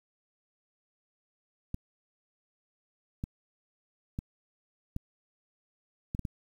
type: clicks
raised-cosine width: 5 ms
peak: -21 dBFS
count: 7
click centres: 1.744 / 3.239 / 4.189 / 4.964 / 6.149 / 6.193 / 6.252 s
effects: 9-bit